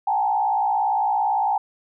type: tone with frequency modulation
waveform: sine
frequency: 830.6 Hz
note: G#5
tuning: in tune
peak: -18 dBFS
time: 0.07-1.58 s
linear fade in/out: 5 ms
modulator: 57.7 Hz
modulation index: 1.2
effects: none